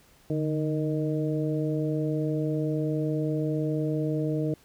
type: harmonic tone with a mistuned harmonic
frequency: 155.1 Hz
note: D#3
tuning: 5 cents flat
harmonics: 1 / 2 / 3 / 4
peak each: -28 / -29 / -32 / -36 dBFS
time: 0.3-4.54 s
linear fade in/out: 2 ms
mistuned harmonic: 1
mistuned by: -69 cents
effects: pink hiss -59 dBFS RMS until 4.64 s